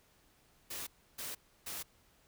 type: noise bursts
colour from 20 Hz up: white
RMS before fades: -42 dBFS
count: 3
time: 0.7-1.83 s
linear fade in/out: 10 ms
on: 170 ms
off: 310 ms
effects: pink hiss -68 dBFS RMS until 2.27 s